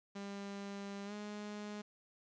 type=tone with pitch glide; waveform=sawtooth; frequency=199.7 to 208.3 Hz; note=G3 to G#3; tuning=+32 to +5 cents; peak=-39 dBFS; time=0.15-1.82 s; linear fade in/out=10 ms; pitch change=+73 cents; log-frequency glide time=1.05-1.13 s; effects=resampled to 16000 Hz + 11-bit